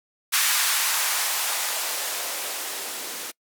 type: noise with band-pass filter sweep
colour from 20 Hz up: violet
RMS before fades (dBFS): -26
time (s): 0.32-3.32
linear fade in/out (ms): 20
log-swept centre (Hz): 1400 to 290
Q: 1.3
effects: noise-tail reverb RT60 0.1 s tail -25 dB re dry